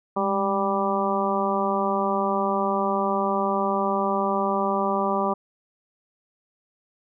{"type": "harmonic tone with a mistuned harmonic", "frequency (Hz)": 196, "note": "G3", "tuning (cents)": 0, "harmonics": [1, 2, 3, 4, 5, 6], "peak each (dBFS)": [-28, -28, -28, -28, -28, -28], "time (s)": [0.16, 5.34], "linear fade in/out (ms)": 10, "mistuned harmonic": 1, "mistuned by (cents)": 56, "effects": []}